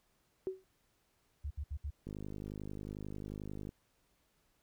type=tone with exponential decay; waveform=sine; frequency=377.7 Hz; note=F#4; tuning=36 cents sharp; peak=-30 dBFS; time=0.47-0.64 s; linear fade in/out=0 ms; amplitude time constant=36 ms
type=tone bursts; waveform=sine; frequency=72.4 Hz; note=D2; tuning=24 cents flat; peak=-36 dBFS; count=4; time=1.44-1.906 s; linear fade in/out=10 ms; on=67 ms; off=66 ms
type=click train; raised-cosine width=3 ms; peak=-31 dBFS; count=84; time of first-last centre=2.07-3.691 s; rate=51.2 Hz
effects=pink hiss -75 dBFS RMS until 4.62 s